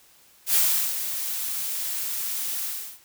blue noise with ADSR envelope, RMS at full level -19 dBFS, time 0.46-3 s, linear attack 85 ms, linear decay 390 ms, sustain -10 dB, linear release 360 ms, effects white hiss -56 dBFS RMS until 3.04 s

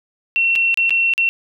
sine tone with dropouts, 2717 Hz, F7, 48 cents flat, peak -13 dBFS, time 0.36-1.29 s, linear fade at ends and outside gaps 0 ms, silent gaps 0.554-0.559 / 0.743-0.774 / 0.895-0.906 / 1.137-1.179 s, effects none

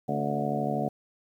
harmonic tone with a mistuned harmonic, 72.7 Hz, D2, 17 cents flat, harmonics 2 / 3 / 4 / 5 / 6 / 7 / 8 / 9 / 10, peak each -33 / -32 / -36 / -42 / -36 / -42 / -35 / -36 / -32 dBFS, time 0.08-0.89 s, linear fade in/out 10 ms, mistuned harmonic 4, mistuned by -30 cents, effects 10-bit

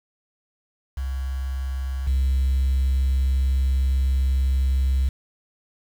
sine tone pair in turn, 66.3 / 66.3 Hz, C2 / C2, +23 / +23 cents, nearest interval unison, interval 0 cents, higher neither, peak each -24 / -16 dBFS, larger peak second, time 0.97-2.07 / 2.07-5.09 s, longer second, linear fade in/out 5 ms, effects tanh soft clip ceiling -14 dBFS + 7-bit

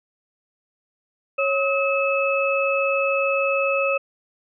sine tone cluster, 551 / 1276 / 2597 Hz, C#5 / D#6 / E7, -11 / +43 / -26 cents, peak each -21 / -26 / -23 dBFS, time 1.38-3.98 s, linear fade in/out 10 ms, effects none

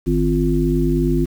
harmonic tone with a mistuned harmonic, 51.6 Hz, G#1, 10 cents flat, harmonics 1 / 3 / 5 / 7, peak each -20 / -20 / -20 / -20 dBFS, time 0.06-1.26 s, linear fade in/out 20 ms, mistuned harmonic 7, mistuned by -69 cents, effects 7-bit

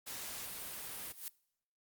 white noise, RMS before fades -44 dBFS, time 0.06-1.13 s, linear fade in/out 20 ms
blue noise with exponential growth, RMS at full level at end -39 dBFS, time 0.99-1.28 s, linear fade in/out 0 ms, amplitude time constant 63 ms
effects noise-tail reverb RT60 0.7 s tail -23 dB re dry + Opus 48 kbps

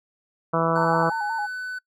harmonic tone, 164.81 Hz, E3, in tune, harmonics 1 / 2 / 3 / 4 / 5 / 6 / 7 / 8 / 9, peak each -26 / -30 / -26 / -26 / -33 / -28 / -27 / -28 / -37 dBFS, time 0.53-1.1 s, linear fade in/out 10 ms
triangle tone, 1500 Hz, F#6, 23 cents sharp, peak -27 dBFS, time 0.75-1.79 s, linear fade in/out 10 ms
sine tone with vibrato, 866 Hz, A5, 28 cents flat, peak -25 dBFS, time 0.76-1.47 s, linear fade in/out 20 ms, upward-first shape square, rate 5.6 Hz, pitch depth 71 cents each way
effects noise-tail reverb RT60 0.1 s tail -25 dB re dry

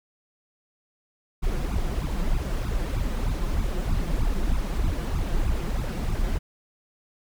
brown noise with flanger, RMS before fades -25 dBFS, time 1.42-6.39 s, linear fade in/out 20 ms, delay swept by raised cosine 0.79 to 5.89 ms, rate 3.2 Hz, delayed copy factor +0.95, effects none

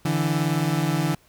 30% pulse beating tone pair, 146.5 / 165.5 Hz, D3 / E3, -4 / +7 cents, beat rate 19 Hz, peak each -21 dBFS, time 0.05-1.15 s, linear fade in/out 5 ms, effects pink hiss -58 dBFS RMS until 1.28 s

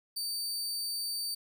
sawtooth tone, 4606 Hz, D8, 34 cents flat, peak -30 dBFS, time 0.16-1.35 s, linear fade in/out 10 ms, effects none

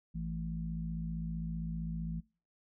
harmonic tone, 55.4 Hz, A1, 13 cents sharp, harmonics 1 / 3 / 4, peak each -40 / -37 / -45 dBFS, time 0.14-2.21 s, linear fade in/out 20 ms, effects noise-tail reverb RT60 0.4 s tail -26 dB re dry

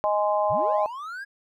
harmonic tone, 207.7 Hz, G#3, in tune, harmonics 3 / 4 / 5, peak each -23 / -25 / -27 dBFS, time 0.04-0.86 s, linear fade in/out 0 ms
triangle linear sweep, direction up, 65.41 to 1672 Hz, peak -31 dBFS, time 0.49-1.25 s, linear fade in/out 20 ms
effects none

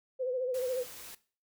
sine tone with vibrato, 507 Hz, B4, 45 cents sharp, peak -30 dBFS, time 0.19-0.84 s, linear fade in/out 20 ms, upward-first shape sine, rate 14 Hz, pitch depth 61 cents each way
white noise, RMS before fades -47 dBFS, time 0.54-1.15 s, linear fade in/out 5 ms
effects noise-tail reverb RT60 0.4 s tail -18 dB re dry

